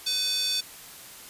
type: tone with high-pass filter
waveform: square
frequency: 504 Hz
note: B4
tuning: 35 cents sharp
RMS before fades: -27 dBFS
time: 0.06-0.61 s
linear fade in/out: 10 ms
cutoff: 4100 Hz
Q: 5.9
effects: white hiss -45 dBFS RMS until 1.29 s + resampled to 32000 Hz